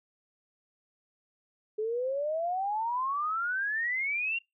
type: exponential sweep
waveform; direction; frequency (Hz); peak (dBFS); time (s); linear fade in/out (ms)
sine; up; 421.7 to 2794; -28; 1.78-4.39; 10
effects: noise-tail reverb RT60 0.2 s tail -25 dB re dry